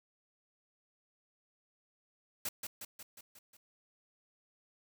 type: noise with echo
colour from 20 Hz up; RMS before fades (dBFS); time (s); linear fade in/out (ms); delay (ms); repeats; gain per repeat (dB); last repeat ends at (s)
white; -37; 2.45-2.49; 5; 180; 6; -4; 3.57
effects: none